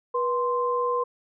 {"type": "tone pair together", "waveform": "sine", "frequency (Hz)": [486.4, 1042.9], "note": ["B4", "C6"], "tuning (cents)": [-26, -6], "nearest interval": "octave + minor second", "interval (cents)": 1320, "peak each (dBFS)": [-25, -25], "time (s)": [0.14, 1.04], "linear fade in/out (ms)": 10, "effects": []}